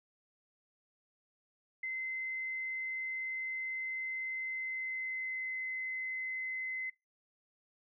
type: tone with pitch glide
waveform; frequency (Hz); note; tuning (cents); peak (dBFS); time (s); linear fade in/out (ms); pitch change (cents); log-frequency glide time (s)
sine; 2061 to 2048; C7 to C7; -27 to -38; -35; 1.83-6.9; 5; -11; 4.49-5.58
effects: noise-tail reverb RT60 0.2 s tail -23 dB re dry